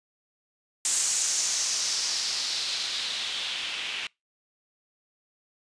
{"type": "noise with low-pass filter sweep", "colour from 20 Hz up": "blue", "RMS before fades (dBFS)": -29, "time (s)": [0.85, 4.07], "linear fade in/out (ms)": 2, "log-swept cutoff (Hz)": [7700, 2800], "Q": 2.8, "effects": ["noise-tail reverb RT60 0.2 s tail -25 dB re dry", "resampled to 22050 Hz"]}